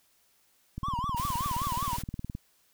click train, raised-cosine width 5 ms, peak -23 dBFS, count 31, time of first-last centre 0.78-2.351 s, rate 19.1 Hz
triangle tone with vibrato, 1046.5 Hz, C6, in tune, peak -28 dBFS, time 0.83-1.97 s, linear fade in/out 10 ms, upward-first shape triangle, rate 5.2 Hz, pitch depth 220 cents each way
white noise, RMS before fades -40 dBFS, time 1.16-2.03 s, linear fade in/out 20 ms
effects white hiss -67 dBFS RMS until 2.73 s

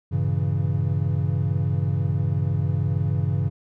triangle chord, G diminished seventh, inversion none, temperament equal, 98 / 116.54 / 138.59 / 164.81 Hz, G2 / Bb2 / Db3 / Fb3, 0 / 0 / 0 / 0 cents, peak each -22 / -28 / -22 / -27 dBFS, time 0.11-3.5 s, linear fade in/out 20 ms, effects none

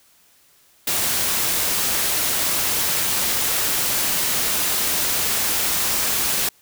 white noise, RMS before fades -21 dBFS, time 0.87-6.49 s, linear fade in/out 5 ms, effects white hiss -56 dBFS RMS until 6.61 s

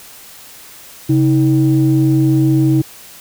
sine tone pair together, 135.11 / 318.4 Hz, C#3 / D#4, -44 / +40 cents, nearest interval octave + minor third, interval 1484 cents, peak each -11 dBFS, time 1.09-2.82 s, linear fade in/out 10 ms, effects tanh soft clip ceiling -3 dBFS + white hiss -38 dBFS RMS until 3.2 s

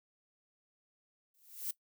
violet noise with exponential growth, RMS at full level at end -34 dBFS, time 1.34-1.71 s, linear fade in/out 5 ms, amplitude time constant 79 ms, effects noise-tail reverb RT60 0.1 s tail -18 dB re dry

